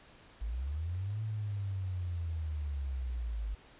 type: linear two-way sweep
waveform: sine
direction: up then down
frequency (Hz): 50.1 to 110 to 50.1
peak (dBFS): -33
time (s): 0.41-3.55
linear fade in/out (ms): 10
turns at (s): 1.22
effects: pink hiss -58 dBFS RMS until 3.79 s + resampled to 8000 Hz